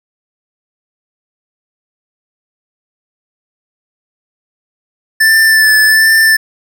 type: tone with vibrato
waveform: square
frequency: 1760 Hz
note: A6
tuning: in tune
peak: -6 dBFS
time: 5.2-6.37 s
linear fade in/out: 10 ms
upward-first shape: sine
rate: 1.3 Hz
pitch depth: 22 cents each way
effects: 8-bit